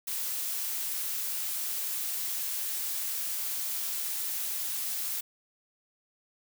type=noise; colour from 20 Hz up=blue; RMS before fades=-33 dBFS; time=0.07-5.21 s; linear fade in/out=10 ms; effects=none

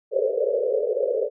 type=band-pass noise; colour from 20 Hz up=white; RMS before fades=-23 dBFS; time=0.11-1.3 s; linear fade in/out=50 ms; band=410 to 580 Hz; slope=96 dB/octave; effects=none

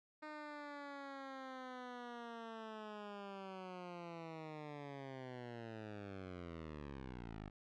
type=linear sweep; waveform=10% pulse; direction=down; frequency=306.8 to 49 Hz; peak=-39 dBFS; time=0.22-7.5 s; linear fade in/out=10 ms; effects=low-pass 3000 Hz 12 dB/octave

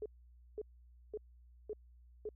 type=tone bursts; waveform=sine; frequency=425 Hz; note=G#4; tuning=40 cents sharp; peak=-38 dBFS; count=5; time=0.02-2.29 s; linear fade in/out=2 ms; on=38 ms; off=520 ms; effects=added 60 Hz sine -58 dBFS peak until 2.35 s

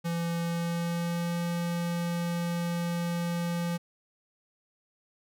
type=tone with pitch glide; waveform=square; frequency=169.2 to 171.76 Hz; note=E3 to F3; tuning=+45 to -29 cents; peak=-29 dBFS; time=0.04-3.78 s; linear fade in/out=20 ms; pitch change=+26 cents; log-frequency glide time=0.41-1.39 s; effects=none

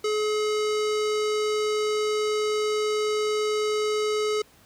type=tone with low-pass filter; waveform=square; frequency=425.4 Hz; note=G#4; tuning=42 cents sharp; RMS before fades=-25 dBFS; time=0.04-4.42 s; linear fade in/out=5 ms; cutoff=6400 Hz; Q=1.4; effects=pink hiss -56 dBFS RMS until 4.65 s + high-pass 60 Hz 12 dB/octave

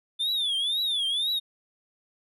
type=tone with vibrato; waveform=triangle; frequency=3520 Hz; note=A7; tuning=in tune; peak=-23 dBFS; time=0.19-1.4 s; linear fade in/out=20 ms; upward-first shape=triangle; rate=2 Hz; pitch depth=200 cents each way; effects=none

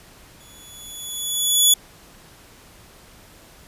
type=tone with exponential growth; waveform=15% pulse; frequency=3415 Hz; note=G#7; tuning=48 cents sharp; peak=-3 dBFS; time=0.4-1.74 s; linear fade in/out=5 ms; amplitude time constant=290 ms; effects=pink hiss -48 dBFS RMS until 3.67 s + resampled to 32000 Hz

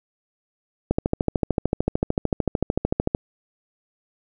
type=click train; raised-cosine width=2 ms; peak=-6 dBFS; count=31; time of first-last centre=0.91-3.149 s; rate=13.4 Hz; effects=none

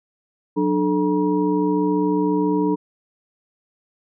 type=tone cluster; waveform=sine; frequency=183.4 / 297.5 / 435.9 / 956 Hz; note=F#3 / D4 / A4 / A#5; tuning=-15 / +22 / -16 / +43 cents; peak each=-24 / -19 / -23 / -27 dBFS; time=0.56-2.76 s; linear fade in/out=20 ms; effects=none

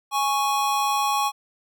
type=tone pair together; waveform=square; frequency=830.6 / 1108.7 Hz; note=G#5 / C#6; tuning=0 / 0 cents; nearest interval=perfect fourth; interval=500 cents; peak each=-24 / -24 dBFS; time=0.11-1.32 s; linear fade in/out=50 ms; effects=none

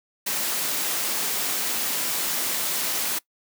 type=high-pass noise; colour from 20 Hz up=white; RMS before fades=-26 dBFS; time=0.26-3.19 s; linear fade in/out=10 ms; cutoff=160 Hz; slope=24 dB/octave; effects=noise-tail reverb RT60 0.1 s tail -21 dB re dry

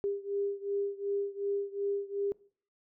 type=beating tone pair; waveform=sine; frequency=400.2 / 402.9 Hz; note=G4 / G4; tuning=+36 / +48 cents; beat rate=2.7 Hz; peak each=-33 / -35 dBFS; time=0.04-2.32 s; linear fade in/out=0 ms; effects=noise-tail reverb RT60 0.5 s tail -22 dB re dry

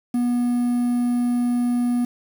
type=tone with quantisation; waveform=triangle; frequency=242.9 Hz; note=B3; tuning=29 cents flat; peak=-16 dBFS; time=0.14-2.05 s; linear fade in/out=5 ms; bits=7; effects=none

